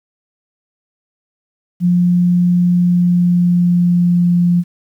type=tone with pitch glide; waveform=sine; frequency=176.8 to 174.77 Hz; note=F3 to F3; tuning=+22 to +2 cents; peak=-9 dBFS; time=1.8-4.64 s; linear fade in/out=50 ms; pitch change=-20 cents; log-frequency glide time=2.72-4.4 s; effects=8-bit